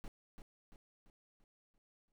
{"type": "noise with echo", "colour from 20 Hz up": "brown", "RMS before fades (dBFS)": -45, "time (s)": [0.04, 0.08], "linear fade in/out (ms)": 0, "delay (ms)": 340, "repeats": 6, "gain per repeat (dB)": -6, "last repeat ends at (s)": 2.12, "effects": []}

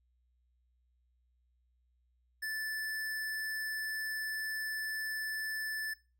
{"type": "tone", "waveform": "square", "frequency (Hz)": 1751, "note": "A6", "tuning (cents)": -9, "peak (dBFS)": -36, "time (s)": [2.42, 5.94], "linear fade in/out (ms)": 10, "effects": ["noise-tail reverb RT60 0.3 s tail -19 dB re dry", "added 61 Hz sine -70 dBFS peak until 6.19 s"]}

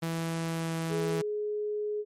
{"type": "tone with pitch glide", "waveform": "sawtooth", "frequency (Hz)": [164.81, 163.77], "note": ["E3", "E3"], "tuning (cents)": [0, -11], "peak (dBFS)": -26, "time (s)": [0.02, 1.22], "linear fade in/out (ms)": 10, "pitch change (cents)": -11, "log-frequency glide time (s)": [0.4, 0.79]}
{"type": "tone", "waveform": "sine", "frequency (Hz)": 419.7, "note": "G#4", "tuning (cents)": 18, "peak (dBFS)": -29, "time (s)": [0.89, 2.05], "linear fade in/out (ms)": 50}
{"effects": ["MP3 64 kbps"]}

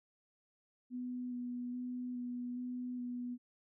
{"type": "tone with vibrato", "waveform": "sine", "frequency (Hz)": 246.9, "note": "B3", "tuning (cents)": 0, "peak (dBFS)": -38, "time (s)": [0.9, 3.38], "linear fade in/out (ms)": 50, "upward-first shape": "square", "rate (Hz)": 1.2, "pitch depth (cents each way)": 12, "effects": []}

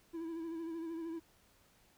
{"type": "tone with vibrato", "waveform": "triangle", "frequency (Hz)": 329.6, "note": "E4", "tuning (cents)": 0, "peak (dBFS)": -37, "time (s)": [0.13, 1.2], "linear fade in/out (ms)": 20, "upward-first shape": "sine", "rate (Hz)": 13, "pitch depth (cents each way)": 44, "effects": ["pink hiss -68 dBFS RMS until 1.97 s"]}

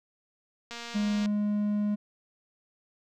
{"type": "click train", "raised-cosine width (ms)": 0.2, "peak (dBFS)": -23, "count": 130, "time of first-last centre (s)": [0.71, 1.259], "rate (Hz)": 235}
{"type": "tone", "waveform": "triangle", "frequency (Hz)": 207.7, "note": "G#3", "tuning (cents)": 0, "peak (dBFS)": -23, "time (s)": [0.94, 1.96], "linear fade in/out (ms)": 20}
{"effects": []}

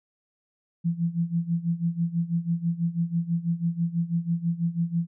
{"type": "tone with tremolo", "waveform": "sine", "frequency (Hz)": 169.1, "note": "E3", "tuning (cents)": 44, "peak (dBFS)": -20, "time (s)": [0.84, 5.07], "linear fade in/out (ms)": 20, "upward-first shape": "sine", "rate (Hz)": 6.1, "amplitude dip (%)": 85, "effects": []}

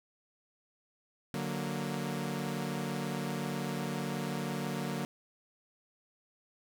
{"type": "chord", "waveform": "sawtooth", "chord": "D augmented", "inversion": "none", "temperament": "equal", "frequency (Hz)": [146.83, 185, 233.1], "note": ["D3", "F#3", "A#3"], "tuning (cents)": [0, 0, 0], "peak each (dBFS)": -34, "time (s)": [1.34, 5.05], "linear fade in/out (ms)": 0, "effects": []}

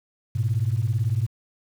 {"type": "beating tone pair", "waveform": "sine", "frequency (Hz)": [104.1, 122.1], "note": ["G#2", "B2"], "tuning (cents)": [5, -19], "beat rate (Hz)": 18, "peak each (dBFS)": [-22, -23], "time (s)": [0.35, 1.27], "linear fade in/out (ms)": 10, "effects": ["tanh soft clip ceiling -14 dBFS", "8-bit"]}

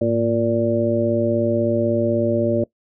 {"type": "harmonic tone with a mistuned harmonic", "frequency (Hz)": 116.2, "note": "A#2", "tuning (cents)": -5, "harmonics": [1, 2, 3, 4, 5], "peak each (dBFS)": [-25, -22, -22, -26, -20], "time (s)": [0.01, 2.64], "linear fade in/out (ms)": 5, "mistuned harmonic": 1, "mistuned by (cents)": -140, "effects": ["noise-tail reverb RT60 0.1 s tail -21 dB re dry"]}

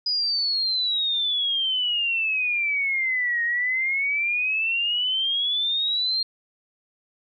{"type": "exponential two-way sweep", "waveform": "sine", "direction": "down then up", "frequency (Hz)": [4978, 1864, 4223], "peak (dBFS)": -21, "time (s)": [0.06, 6.23], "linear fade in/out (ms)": 5, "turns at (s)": 3.43, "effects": []}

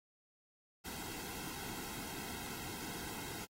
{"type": "noise with comb filter", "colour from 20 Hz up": "pink", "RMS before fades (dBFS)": -45, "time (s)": [0.84, 3.46], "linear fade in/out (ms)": 20, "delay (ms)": 1.7, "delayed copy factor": -0.7, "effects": ["AAC 48 kbps"]}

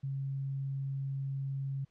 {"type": "tone", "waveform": "sine", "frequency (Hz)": 136.5, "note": "C#3", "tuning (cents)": -26, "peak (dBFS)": -33, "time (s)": [0.03, 1.85], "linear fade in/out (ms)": 10, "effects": ["pink hiss -75 dBFS RMS until 1.9 s", "low-pass 5000 Hz 12 dB/octave"]}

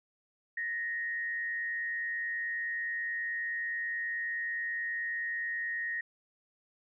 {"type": "tone with frequency modulation", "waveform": "sine", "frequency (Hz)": 1864.7, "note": "A#6", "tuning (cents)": 0, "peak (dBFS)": -32, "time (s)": [0.57, 6.01], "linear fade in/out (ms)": 5, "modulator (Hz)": 120, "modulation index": 0.47, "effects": []}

